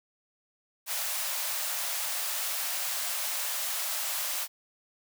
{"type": "high-pass noise", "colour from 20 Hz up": "white", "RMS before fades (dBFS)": -32, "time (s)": [0.86, 4.48], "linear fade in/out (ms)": 50, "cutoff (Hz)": 540, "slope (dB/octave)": 96, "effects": []}